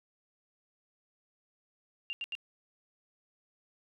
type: tone bursts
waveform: sine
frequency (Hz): 2789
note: F7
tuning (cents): -3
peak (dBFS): -34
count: 3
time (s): 2.1-2.352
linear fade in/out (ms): 0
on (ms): 30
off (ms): 81
effects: none